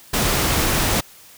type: noise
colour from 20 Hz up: pink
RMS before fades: -19 dBFS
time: 0.13-1.01 s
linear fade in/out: 10 ms
effects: white hiss -46 dBFS RMS until 1.37 s